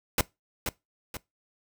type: noise with echo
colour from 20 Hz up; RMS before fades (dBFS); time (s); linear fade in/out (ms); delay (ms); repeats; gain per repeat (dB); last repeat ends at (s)
pink; -23; 0.18-0.21; 2; 480; 2; -7; 1.17
effects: noise-tail reverb RT60 0.2 s tail -22 dB re dry